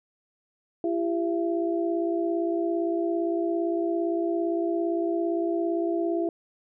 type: tone cluster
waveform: sine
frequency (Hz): 337.9 / 395.5 / 674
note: E4 / G4 / E5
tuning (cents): +43 / +15 / +38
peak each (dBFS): -25 / -31 / -31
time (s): 0.84-6.29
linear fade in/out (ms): 2
effects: none